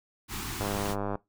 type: band-stop noise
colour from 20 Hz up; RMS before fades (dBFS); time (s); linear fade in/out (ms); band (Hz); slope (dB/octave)
pink; -36; 0.28-0.96; 50; 400 to 790; 48
type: click train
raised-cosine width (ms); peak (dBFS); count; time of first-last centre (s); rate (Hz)
1; -18; 56; 0.61-1.155; 101
effects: noise-tail reverb RT60 0.2 s tail -21 dB re dry